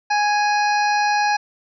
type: harmonic tone with a mistuned harmonic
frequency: 830.6 Hz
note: G#5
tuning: in tune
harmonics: 1 / 2 / 3 / 5 / 6 / 7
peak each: -17 / -23 / -27 / -31 / -33 / -34 dBFS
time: 0.1-1.37 s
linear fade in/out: 10 ms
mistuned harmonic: 7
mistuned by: -36 cents
effects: none